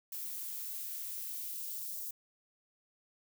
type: noise with high-pass filter sweep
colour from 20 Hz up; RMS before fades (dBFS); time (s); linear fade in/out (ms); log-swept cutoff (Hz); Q
violet; -41; 0.12-2.11; 5; 320 to 5700; 0.91
effects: none